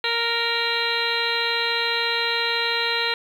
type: harmonic tone with a mistuned harmonic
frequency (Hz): 466.2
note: A#4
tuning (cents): 0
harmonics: 1 / 2 / 3 / 4 / 5 / 6 / 7 / 8 / 9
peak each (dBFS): -30 / -30 / -30 / -28 / -29 / -30 / -32 / -32 / -27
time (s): 0.04-3.14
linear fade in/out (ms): 2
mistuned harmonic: 9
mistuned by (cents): -60
effects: 8-bit